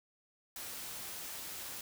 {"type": "noise", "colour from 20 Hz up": "white", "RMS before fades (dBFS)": -44, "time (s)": [0.56, 1.81], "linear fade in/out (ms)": 2, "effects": []}